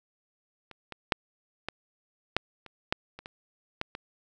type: clicks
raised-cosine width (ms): 0.3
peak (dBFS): -29 / -23 / -6 / -16 / -7 / -29 / -9 / -26 / -24 / -14 / -21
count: 11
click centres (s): 0.713 / 0.923 / 1.122 / 1.686 / 2.366 / 2.663 / 2.925 / 3.19 / 3.259 / 3.814 / 3.951
effects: none